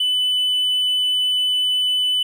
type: tone with hard clipping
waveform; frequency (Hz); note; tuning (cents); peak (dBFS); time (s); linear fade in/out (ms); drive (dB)
sine; 2998; F#7; +22; -17; 0-2.23; 5; 2
effects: none